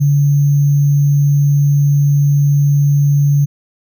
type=tone with sample-and-hold; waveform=sine; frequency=143.2 Hz; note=D3; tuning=43 cents flat; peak=-8 dBFS; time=0-3.46 s; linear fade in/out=20 ms; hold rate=6300 Hz; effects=none